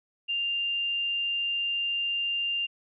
sine tone, 2794 Hz, F7, in tune, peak -26 dBFS, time 0.28-2.67 s, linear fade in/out 20 ms, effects none

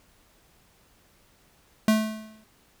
square tone with exponential decay, 217.3 Hz, A3, 21 cents flat, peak -16 dBFS, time 1.88-2.44 s, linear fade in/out 2 ms, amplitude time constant 120 ms, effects pink hiss -61 dBFS RMS until 2.8 s

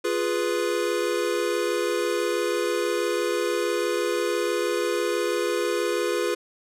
square chord, F diminished, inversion none, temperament equal, 349.2 / 415.3 / 493.9 Hz, F4 / Ab4 / Cb5, 0 / 0 / 0 cents, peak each -28 dBFS, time 0.04-6.35 s, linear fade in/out 10 ms, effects low-pass 12000 Hz 12 dB/octave

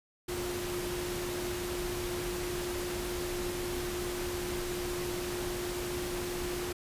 sine tone in noise, 355.7 Hz, F4, 32 cents sharp, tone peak -35 dBFS, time 0.28-6.73 s, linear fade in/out 10 ms, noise pink, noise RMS -38 dBFS, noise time 0.28-6.73 s, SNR 0 dB, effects resampled to 32000 Hz

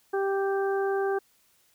harmonic tone, 392 Hz, G4, in tune, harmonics 1 / 2 / 3 / 4, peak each -25 / -32 / -39 / -36 dBFS, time 0.13-1.19 s, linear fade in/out 10 ms, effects white hiss -65 dBFS RMS until 1.74 s

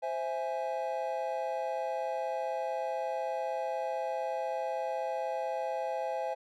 triangle chord, C augmented, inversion none, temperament equal, 523.3 / 659.3 / 830.6 Hz, C5 / E5 / G#5, 0 / 0 / 0 cents, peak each -34 dBFS, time 0.02-6.35 s, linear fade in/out 20 ms, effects none

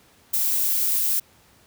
violet noise, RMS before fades -22 dBFS, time 0.33-1.2 s, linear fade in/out 10 ms, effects pink hiss -56 dBFS RMS until 1.66 s + high-pass 60 Hz 12 dB/octave

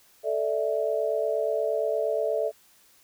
sine chord, A suspended fourth, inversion none, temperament equal with one note detuned, 440 / 587.3 / 655.8 Hz, A4 / D5 / E5, 0 / 0 / -9 cents, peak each -28 dBFS, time 0.23-2.52 s, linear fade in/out 50 ms, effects white hiss -59 dBFS RMS until 3.03 s

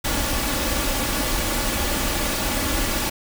pink noise with comb filter, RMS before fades -23 dBFS, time 0.04-3.1 s, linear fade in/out 10 ms, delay 3.5 ms, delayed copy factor +0.55, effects none

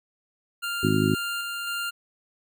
25% pulse tone with tremolo, 1396.9 Hz, F6, in tune, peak -24 dBFS, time 0.62-1.91 s, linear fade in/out 20 ms, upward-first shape square, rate 1.9 Hz, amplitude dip 25%
harmonic tone, 52.2 Hz, G#1, 10 cents sharp, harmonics 2 / 3 / 4 / 5 / 6 / 7, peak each -27 / -26 / -27 / -25 / -29 / -26 dBFS, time 0.83-1.15 s, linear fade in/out 5 ms
effects none

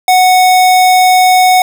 square tone, 738 Hz, F#5, 5 cents flat, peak -5 dBFS, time 0.08-1.62 s, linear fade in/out 2 ms, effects none

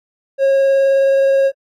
triangle tone with vibrato, 544 Hz, C#5, 33 cents flat, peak -8 dBFS, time 0.38-1.52 s, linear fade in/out 50 ms, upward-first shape sine, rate 19 Hz, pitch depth 9 cents each way, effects AAC 48 kbps

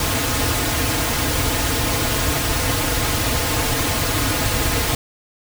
pink noise with comb filter, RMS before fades -20 dBFS, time 0-4.95 s, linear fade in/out 2 ms, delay 5.2 ms, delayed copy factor -0.75, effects none

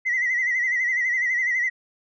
sine tone with vibrato, 1988 Hz, B6, 11 cents sharp, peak -19 dBFS, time 0.05-1.7 s, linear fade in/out 20 ms, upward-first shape sine, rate 12 Hz, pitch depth 77 cents each way, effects tanh soft clip ceiling -16 dBFS

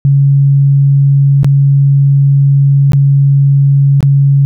sine tone with dropouts, 139.3 Hz, C#3, 9 cents sharp, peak -4 dBFS, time 0.05-4.45 s, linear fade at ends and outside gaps 0 ms, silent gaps 1.432-1.445 / 2.92-2.933 / 4.006-4.028 s, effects none

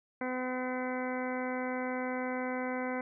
harmonic tone, 254 Hz, B3, 49 cents sharp, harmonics 1 / 2 / 3 / 4 / 5 / 6 / 7 / 8 / 9, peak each -36 / -37 / -41 / -43 / -49 / -43 / -53 / -43 / -51 dBFS, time 0.21-3.01 s, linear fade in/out 2 ms, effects none

